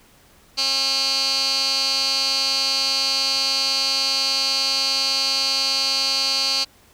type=tone with band-pass filter; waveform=15% pulse; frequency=270 Hz; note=C#4; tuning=45 cents flat; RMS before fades=-21 dBFS; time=0.57-6.65 s; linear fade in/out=20 ms; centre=4500 Hz; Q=4.6; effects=pink hiss -53 dBFS RMS until 6.93 s